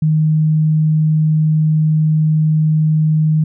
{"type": "tone", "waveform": "sine", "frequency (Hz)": 155.56, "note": "D#3", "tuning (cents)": 0, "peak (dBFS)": -10, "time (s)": [0.02, 3.44], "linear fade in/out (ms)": 5, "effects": []}